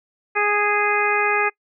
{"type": "harmonic tone", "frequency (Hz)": 414.2, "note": "G#4", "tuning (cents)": -5, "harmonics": [1, 2, 3, 4, 5, 6], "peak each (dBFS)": [-24, -24, -24, -24, -24, -24], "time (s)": [0.35, 1.5], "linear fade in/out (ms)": 20, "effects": ["noise-tail reverb RT60 0.1 s tail -24 dB re dry"]}